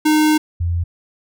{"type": "tone pair in turn", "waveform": ["square", "sine"], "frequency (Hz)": [307, 85.73], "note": ["D#4", "F2"], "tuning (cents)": [-23, -32], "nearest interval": "octave + minor seventh", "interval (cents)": 2209, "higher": "first", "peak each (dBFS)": [-12, -16], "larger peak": "first", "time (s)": [[0.05, 0.38], [0.6, 0.84]], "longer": "first", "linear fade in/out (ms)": 10, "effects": []}